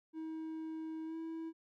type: tone with pitch glide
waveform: triangle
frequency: 318.8 to 325.3 Hz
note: D#4 to E4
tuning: +42 to -23 cents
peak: -38 dBFS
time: 0.13-1.53 s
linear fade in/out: 50 ms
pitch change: +35 cents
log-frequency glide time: 1.05-1.16 s
effects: none